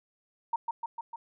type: tone with echo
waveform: sine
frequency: 928 Hz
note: A#5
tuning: 8 cents flat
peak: -25 dBFS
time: 0.53-0.56 s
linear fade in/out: 5 ms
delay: 150 ms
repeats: 4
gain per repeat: -3 dB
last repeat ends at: 1.16 s
effects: none